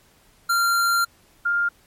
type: tone pair in turn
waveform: square / sine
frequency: 1383 / 1403.1 Hz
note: F6 / F6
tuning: -17 / +8 cents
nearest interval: unison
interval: 25 cents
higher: second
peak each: -18 dBFS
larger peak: neither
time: 0.49-1.05 / 1.45-1.69 s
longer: first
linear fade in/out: 10 ms
effects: pink hiss -57 dBFS RMS until 1.86 s + MP3 64 kbps